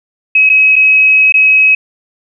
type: tone with dropouts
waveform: sine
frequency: 2552 Hz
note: D#7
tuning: 43 cents sharp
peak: -4 dBFS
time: 0.35-1.75 s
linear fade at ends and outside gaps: 5 ms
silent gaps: 0.493-0.498 / 0.758-0.762 / 1.323-1.34 s
effects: none